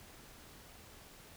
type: silence
effects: pink hiss -56 dBFS RMS until 1.36 s